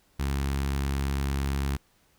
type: tone with notch filter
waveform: sawtooth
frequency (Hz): 68.9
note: C#2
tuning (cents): -10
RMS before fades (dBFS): -28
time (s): 0.19-1.77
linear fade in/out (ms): 10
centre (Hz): 560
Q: 1.4
effects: pink hiss -65 dBFS RMS until 2.18 s